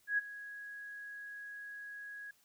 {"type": "tone with ADSR envelope", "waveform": "sine", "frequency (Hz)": 1661.2, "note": "G#6", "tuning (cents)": 0, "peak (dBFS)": -27, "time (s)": [0.07, 2.31], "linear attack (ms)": 110, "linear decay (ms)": 21, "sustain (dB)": -17, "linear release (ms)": 5, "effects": ["white hiss -70 dBFS RMS until 2.44 s"]}